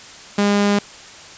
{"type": "tone", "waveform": "sawtooth", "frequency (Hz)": 203.5, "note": "G#3", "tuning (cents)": -35, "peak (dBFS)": -10, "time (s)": [0.38, 0.79], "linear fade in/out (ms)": 5, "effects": ["white hiss -39 dBFS RMS until 1.37 s", "resampled to 16000 Hz"]}